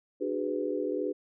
sine chord, G# half-diminished seventh, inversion second, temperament just, 299 / 373.8 / 415.3 / 498.4 Hz, D4 / F#4 / G#4 / B4, +31 / +18 / 0 / +16 cents, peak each -34 dBFS, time 0.2-1.13 s, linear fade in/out 20 ms, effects none

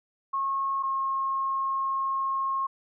sine tone pair in turn, 1088 / 1078.6 Hz, C#6 / C#6, -33 / -48 cents, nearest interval unison, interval 15 cents, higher first, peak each -25 / -25 dBFS, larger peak neither, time 0.33-0.83 / 0.83-2.67 s, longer second, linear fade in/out 10 ms, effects none

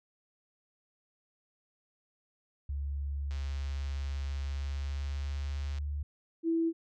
sine tone with pitch glide, 70.6 to 72.71 Hz, C#2 to D2, +32 to -17 cents, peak -32 dBFS, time 2.69-6.03 s, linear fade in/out 5 ms, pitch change +51 cents, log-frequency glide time 4.45-5.66 s
click train, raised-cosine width 0.2 ms, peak -33 dBFS, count 335, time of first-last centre 3.31-5.784 s, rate 135 Hz
sine tone, 329.6 Hz, E4, in tune, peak -26 dBFS, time 6.43-6.73 s, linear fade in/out 50 ms
effects none

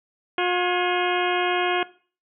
harmonic tone with a mistuned harmonic, 358.3 Hz, F4, 44 cents sharp, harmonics 1 / 2 / 3 / 4 / 5 / 6 / 7 / 8 / 9, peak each -24 / -27 / -29 / -30 / -31 / -32 / -32 / -33 / -34 dBFS, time 0.38-1.83 s, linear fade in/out 2 ms, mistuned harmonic 5, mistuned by -100 cents, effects noise-tail reverb RT60 0.4 s tail -19 dB re dry

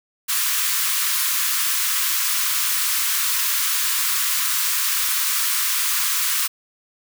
white high-pass noise, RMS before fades -21 dBFS, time 0.28-6.48 s, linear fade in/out 20 ms, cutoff 990 Hz, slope 96 dB/octave, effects none

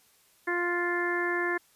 harmonic tone, 350 Hz, F4, 4 cents sharp, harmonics 1 / 2 / 3 / 4 / 5 / 6, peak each -30 / -38 / -35 / -38 / -30 / -38 dBFS, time 0.47-1.58 s, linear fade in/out 10 ms, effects white hiss -63 dBFS RMS until 1.75 s + resampled to 32000 Hz

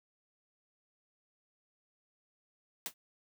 white noise with exponential decay, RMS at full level -33 dBFS, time 2.86-2.94 s, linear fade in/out 1 ms, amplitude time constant 16 ms, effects none

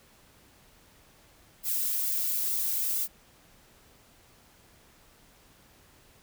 violet noise with flanger, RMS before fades -29 dBFS, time 1.63-3.08 s, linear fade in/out 50 ms, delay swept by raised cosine 1.4 to 2.8 ms, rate 2.2 Hz, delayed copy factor +0.65, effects pink hiss -59 dBFS RMS until 6.22 s

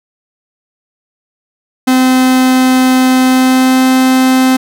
45% pulse tone with pitch glide, 257.4 to 259.2 Hz, C4 to C4, -28 to -16 cents, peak -6 dBFS, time 1.87-4.57 s, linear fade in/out 10 ms, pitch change +12 cents, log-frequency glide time 3.2-3.84 s, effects none

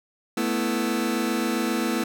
sawtooth chord, A suspended second, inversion none, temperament just, 220 / 247.5 / 330 Hz, A3 / B3 / E4, 0 / +4 / +2 cents, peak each -23 dBFS, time 0.37-2.04 s, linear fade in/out 5 ms, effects none

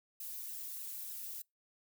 violet noise with flanger, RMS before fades -44 dBFS, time 0.2-1.42 s, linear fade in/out 5 ms, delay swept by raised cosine 0.87 to 3.87 ms, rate 3.3 Hz, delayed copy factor -0.95, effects noise-tail reverb RT60 0.2 s tail -26 dB re dry

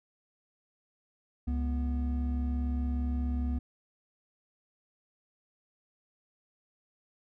triangle tone pair together, 69 / 244.1 Hz, C#2 / B3, -7 / -20 cents, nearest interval octave + minor seventh, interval 2187 cents, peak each -27 / -33 dBFS, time 1.47-3.59 s, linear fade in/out 10 ms, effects none

